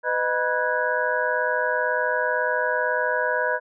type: tone cluster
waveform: sine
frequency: 501 / 619 / 973 / 1483 / 1651 Hz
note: B4 / D#5 / B5 / F#6 / G#6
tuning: +25 / -9 / -26 / +4 / -11 cents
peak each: -27 dBFS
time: 0.03-3.6 s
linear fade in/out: 50 ms
effects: none